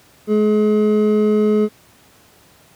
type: tone pair together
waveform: triangle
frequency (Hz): 212.1 / 424.2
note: G#3 / G#4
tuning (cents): +37 / +37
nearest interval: octave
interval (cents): 1200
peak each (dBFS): -13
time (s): 0.27-1.69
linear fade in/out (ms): 50
effects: pink hiss -50 dBFS RMS until 2.75 s + high-pass 80 Hz 12 dB/octave